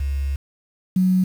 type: tone pair in turn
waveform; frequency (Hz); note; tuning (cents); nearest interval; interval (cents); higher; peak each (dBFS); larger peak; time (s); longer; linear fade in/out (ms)
sine; 69.3 / 185.01; C#2 / F#3; 0 / 0; octave + perfect fourth; 1700; second; -20 / -14; second; 0-0.36 / 0.96-1.24; first; 5
effects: 7-bit